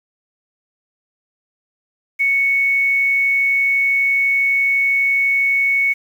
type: tone with quantisation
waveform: sine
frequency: 2217 Hz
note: C#7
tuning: in tune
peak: -13 dBFS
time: 2.19-5.94 s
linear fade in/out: 20 ms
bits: 7
effects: none